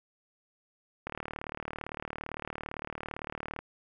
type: click train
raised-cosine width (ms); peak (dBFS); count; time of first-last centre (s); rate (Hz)
0.5; -21; 96; 1.07-3.59; 37.7
effects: none